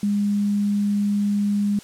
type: tone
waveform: sine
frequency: 204.2 Hz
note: G#3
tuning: 29 cents flat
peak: -18 dBFS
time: 0.03-1.79 s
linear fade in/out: 2 ms
effects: white hiss -45 dBFS RMS until 1.83 s + low-pass 10000 Hz 12 dB/octave